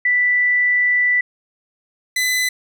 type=tone pair in turn; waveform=sine / sawtooth; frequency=1975.5 / 2008 Hz; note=B6 / B6; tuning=0 / +28 cents; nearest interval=unison; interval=28 cents; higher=second; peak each=-13 dBFS; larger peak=neither; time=0.05-1.21 / 2.16-2.49 s; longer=first; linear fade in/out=5 ms; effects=none